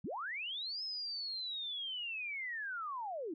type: linear two-way sweep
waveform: sine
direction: up then down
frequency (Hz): 123.47 to 5200 to 288.2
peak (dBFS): -38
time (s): 0.04-3.34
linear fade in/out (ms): 5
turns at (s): 0.83
effects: none